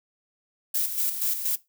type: noise with tremolo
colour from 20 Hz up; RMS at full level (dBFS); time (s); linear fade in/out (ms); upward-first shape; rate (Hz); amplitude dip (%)
violet; -25; 0.74-1.56; 10; square; 4.2; 55
effects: noise-tail reverb RT60 0.2 s tail -18 dB re dry